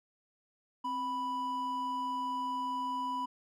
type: tone pair together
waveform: triangle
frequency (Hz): 262.4 / 987.8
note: C4 / B5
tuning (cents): +5 / 0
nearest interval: octave + major seventh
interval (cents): 2295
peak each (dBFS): -40 / -31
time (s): 0.84-3.26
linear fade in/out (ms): 10
effects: none